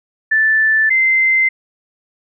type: tone pair in turn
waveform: sine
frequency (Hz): 1759 / 2075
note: A6 / C7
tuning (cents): -1 / -15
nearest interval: minor third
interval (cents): 286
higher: second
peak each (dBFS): -10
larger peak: neither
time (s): 0.31-0.9 / 0.9-1.49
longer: neither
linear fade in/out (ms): 10
effects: none